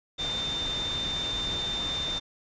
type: tone in noise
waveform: sine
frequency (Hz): 3593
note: A7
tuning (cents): +36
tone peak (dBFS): -29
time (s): 0.18-2.2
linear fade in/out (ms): 20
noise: pink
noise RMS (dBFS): -36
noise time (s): 0.18-2.2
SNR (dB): +4
effects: resampled to 16000 Hz